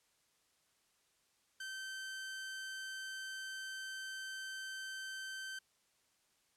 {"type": "tone", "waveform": "sawtooth", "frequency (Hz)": 1548, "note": "G6", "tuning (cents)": -22, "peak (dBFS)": -39, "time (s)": [1.6, 5.59], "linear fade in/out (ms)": 5, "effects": ["white hiss -75 dBFS RMS until 6.56 s", "low-pass 10000 Hz 12 dB/octave"]}